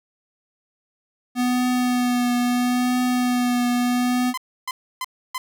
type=tone with vibrato; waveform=square; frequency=246.9 Hz; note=B3; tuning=in tune; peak=-19 dBFS; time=1.35-4.34 s; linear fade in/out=50 ms; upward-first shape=triangle; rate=0.75 Hz; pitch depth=23 cents each way
type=tone bursts; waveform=sawtooth; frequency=1026 Hz; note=C6; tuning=34 cents flat; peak=-21 dBFS; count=4; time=4.34-5.38 s; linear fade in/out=2 ms; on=35 ms; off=300 ms
effects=none